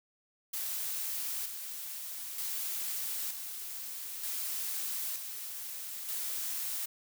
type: noise with tremolo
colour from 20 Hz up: blue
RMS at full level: -36 dBFS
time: 0.53-6.86 s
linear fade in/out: 10 ms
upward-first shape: square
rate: 0.54 Hz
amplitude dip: 45%
effects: none